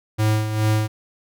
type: tone with tremolo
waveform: square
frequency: 108 Hz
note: A2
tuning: 32 cents flat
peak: -16 dBFS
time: 0.18-0.88 s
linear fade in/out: 20 ms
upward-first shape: sine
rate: 2.4 Hz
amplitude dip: 60%
effects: none